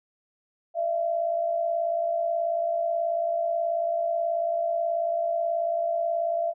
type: tone pair together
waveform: sine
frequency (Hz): 618 / 676.4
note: D#5 / E5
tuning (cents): -12 / +44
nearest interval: major second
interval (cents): 156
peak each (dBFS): -31 / -24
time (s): 0.74-6.54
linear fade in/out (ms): 50
effects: none